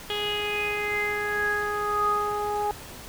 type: tone with low-pass filter sweep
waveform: sawtooth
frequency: 415.3 Hz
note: G#4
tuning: in tune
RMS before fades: -27 dBFS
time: 0.1-2.71 s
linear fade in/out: 0 ms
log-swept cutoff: 3200 to 920 Hz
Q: 9.8
effects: pink hiss -42 dBFS RMS until 3.08 s